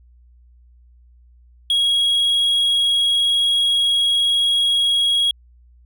triangle tone, 3307 Hz, G#7, 8 cents flat, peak -13 dBFS, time 1.7-5.31 s, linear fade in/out 2 ms, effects added 60 Hz sine -47 dBFS peak until 5.85 s

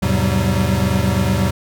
square tone cluster, 81.6 / 104 / 127.5 / 186.1 / 194.6 Hz, E2 / G#2 / C3 / F#3 / G3, -17 / +3 / -44 / +10 / -12 cents, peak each -22 dBFS, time 0.02-1.51 s, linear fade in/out 10 ms, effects none

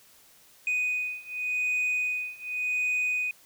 sine beating tone pair, 2489 / 2489.88 Hz, D#7 / D#7, 0 / +1 cents, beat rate 0.88 Hz, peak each -28 / -27 dBFS, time 0.67-3.31 s, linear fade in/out 2 ms, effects tanh soft clip ceiling -23 dBFS + white hiss -57 dBFS RMS until 3.45 s

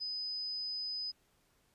sine tone, 5010 Hz, D#8, 11 cents sharp, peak -36 dBFS, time 0-1.12 s, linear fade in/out 20 ms, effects pink hiss -72 dBFS RMS until 1.74 s + resampled to 32000 Hz

